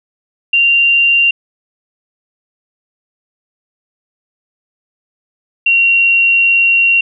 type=tone pair in turn; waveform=sine; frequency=2773 / 2749 Hz; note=F7 / F7; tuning=-13 / -28 cents; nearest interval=unison; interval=15 cents; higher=first; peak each=-7 dBFS; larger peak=neither; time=0.53-1.31 / 5.66-7.01 s; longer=second; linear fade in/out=5 ms; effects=none